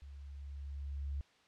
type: tone with level ramp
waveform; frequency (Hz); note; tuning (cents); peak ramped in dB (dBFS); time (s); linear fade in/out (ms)
sine; 70.2; C#2; +22; -48 to -35; 0.02-1.21; 0
effects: white hiss -67 dBFS RMS until 1.47 s + low-pass 4000 Hz 12 dB/octave